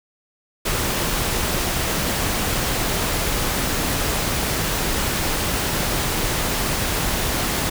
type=noise; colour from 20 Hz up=pink; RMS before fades=-22 dBFS; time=0.65-7.7 s; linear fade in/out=10 ms; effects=none